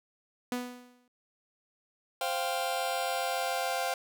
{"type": "tone with exponential decay", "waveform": "sawtooth", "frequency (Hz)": 246.9, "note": "B3", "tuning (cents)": 0, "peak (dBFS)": -25, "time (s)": [0.52, 1.08], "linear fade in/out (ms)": 2, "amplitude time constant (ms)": 120}
{"type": "chord", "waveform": "sawtooth", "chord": "C suspended fourth", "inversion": "none", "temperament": "just", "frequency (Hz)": [523.3, 697.7, 784.9], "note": ["C5", "F5", "G5"], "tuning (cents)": [0, -2, 2], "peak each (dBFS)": [-31, -29, -30], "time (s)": [2.21, 3.94], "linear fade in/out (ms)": 2}
{"effects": []}